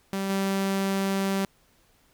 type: tone with level steps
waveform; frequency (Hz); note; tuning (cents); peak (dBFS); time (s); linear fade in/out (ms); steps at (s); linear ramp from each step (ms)
sawtooth; 194.7; G3; -12; -23 / -20; 0.13-1.45; 0; 0.29; 10
effects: pink hiss -63 dBFS RMS until 2.13 s